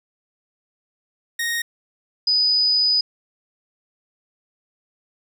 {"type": "tone pair in turn", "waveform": ["sawtooth", "sine"], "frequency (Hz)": [1864.7, 4978], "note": ["A#6", "D#8"], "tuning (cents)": [0, 0], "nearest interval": "octave + perfect fourth", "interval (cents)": 1700, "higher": "second", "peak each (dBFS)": [-18, -15], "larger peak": "second", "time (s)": [[1.39, 1.62], [2.27, 3.01]], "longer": "second", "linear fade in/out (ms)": 5, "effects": []}